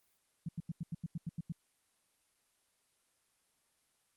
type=tone bursts; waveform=sine; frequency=164.81 Hz; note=E3; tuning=in tune; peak=-35 dBFS; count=10; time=0.46-1.523 s; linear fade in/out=5 ms; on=28 ms; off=87 ms; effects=white hiss -75 dBFS RMS until 4.16 s + Opus 24 kbps